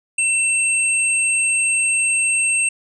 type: tone pair together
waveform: sine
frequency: 2682 / 8415 Hz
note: E7 / C9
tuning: +29 / +9 cents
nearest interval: octave + minor sixth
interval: 1980 cents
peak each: -18 dBFS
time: 0.18-2.69 s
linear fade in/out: 5 ms
effects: none